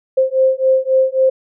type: beating tone pair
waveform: sine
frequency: 523.3 / 527 Hz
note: C5 / C5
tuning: 0 / +12 cents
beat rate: 3.7 Hz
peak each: -14 dBFS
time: 0.17-1.3 s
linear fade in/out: 10 ms
effects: none